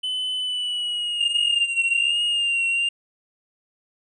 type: tone with pitch glide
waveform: triangle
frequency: 3020 to 2738 Hz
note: F#7 to F7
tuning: +35 to -35 cents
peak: -22 dBFS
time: 0.03-2.12 s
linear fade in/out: 10 ms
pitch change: -170 cents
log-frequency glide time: 0.35-1.87 s
type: tone with vibrato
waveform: triangle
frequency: 2799 Hz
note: F7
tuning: 3 cents sharp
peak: -18 dBFS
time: 1.2-2.89 s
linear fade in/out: 5 ms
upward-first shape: triangle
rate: 1.2 Hz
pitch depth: 45 cents each way
effects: resampled to 22050 Hz